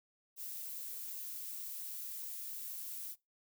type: noise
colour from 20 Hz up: violet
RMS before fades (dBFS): -44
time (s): 0.36-3.16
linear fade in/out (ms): 50
effects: noise-tail reverb RT60 0.2 s tail -21 dB re dry